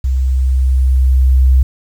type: tone with level ramp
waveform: sine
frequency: 65 Hz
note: C2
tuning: 11 cents flat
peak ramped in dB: -11 to -4 dBFS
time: 0.04-1.63 s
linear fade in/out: 5 ms
effects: tanh soft clip ceiling -1 dBFS + 7-bit